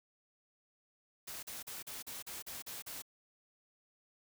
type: noise bursts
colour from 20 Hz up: white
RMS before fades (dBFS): -45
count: 9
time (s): 1.27-3.022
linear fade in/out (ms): 10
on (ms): 160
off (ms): 39
effects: none